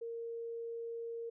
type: tone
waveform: sine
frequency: 463 Hz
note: A#4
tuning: 12 cents flat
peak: -39 dBFS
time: 0.01-1.3 s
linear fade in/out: 10 ms
effects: none